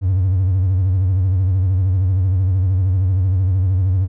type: tone with vibrato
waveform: triangle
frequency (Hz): 93.5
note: F#2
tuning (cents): +19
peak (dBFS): -10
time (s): 0.01-4.08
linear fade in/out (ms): 50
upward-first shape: sine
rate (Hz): 13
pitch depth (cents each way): 92
effects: tanh soft clip ceiling -8 dBFS